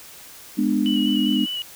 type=chord; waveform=sine; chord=G# diminished; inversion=none; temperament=just; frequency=207.7 / 249.2 / 299 Hz; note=G#3 / B3 / D4; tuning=0 / +16 / +31 cents; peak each=-22 dBFS; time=0.57-1.46 s; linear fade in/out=20 ms
type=tone with vibrato; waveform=sine; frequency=2943 Hz; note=F#7; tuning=10 cents flat; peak=-25 dBFS; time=0.86-1.62 s; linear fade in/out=0 ms; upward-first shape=square; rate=5 Hz; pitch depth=20 cents each way
effects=white hiss -43 dBFS RMS until 1.75 s